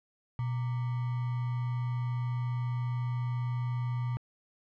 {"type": "tone with sample-and-hold", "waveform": "sine", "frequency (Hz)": 122.8, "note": "B2", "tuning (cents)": -9, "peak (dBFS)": -29, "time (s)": [0.39, 4.17], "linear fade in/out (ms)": 0, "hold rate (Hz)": 1050, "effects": ["low-pass 2000 Hz 12 dB/octave"]}